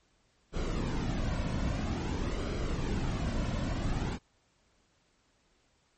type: noise with flanger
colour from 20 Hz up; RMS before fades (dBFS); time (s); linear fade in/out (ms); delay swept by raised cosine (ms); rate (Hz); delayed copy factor
brown; -32; 0.52-4.19; 50; 1.1 to 2.5; 0.5; -0.5
effects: pink hiss -70 dBFS RMS until 5.97 s + MP3 32 kbps